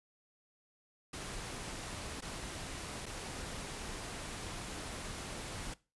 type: noise with dropouts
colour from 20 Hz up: pink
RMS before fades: -43 dBFS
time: 1.13-5.74 s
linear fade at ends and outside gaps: 5 ms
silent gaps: 2.208-2.221 / 3.058-3.063 s
effects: noise-tail reverb RT60 0.3 s tail -20 dB re dry + resampled to 24000 Hz